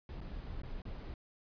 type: noise with dropouts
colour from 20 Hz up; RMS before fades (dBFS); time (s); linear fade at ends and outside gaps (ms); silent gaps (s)
brown; -43; 0.09-1.14; 1; 0.205-0.213 / 0.618-0.634 / 0.819-0.853
effects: resampled to 11025 Hz